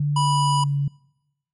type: tone with pitch glide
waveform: sine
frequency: 145.7 to 141.39 Hz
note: D3 to C#3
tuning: -13 to +35 cents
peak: -19 dBFS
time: 0-0.88 s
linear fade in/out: 5 ms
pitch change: -52 cents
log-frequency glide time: 0.14-0.77 s
type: harmonic tone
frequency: 982 Hz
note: B5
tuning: 10 cents flat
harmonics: 1 / 3 / 5 / 7 / 9 / 10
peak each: -20 / -30 / -34 / -37 / -39 / -40 dBFS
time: 0.16-0.64 s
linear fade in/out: 5 ms
effects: noise-tail reverb RT60 1.0 s tail -26 dB re dry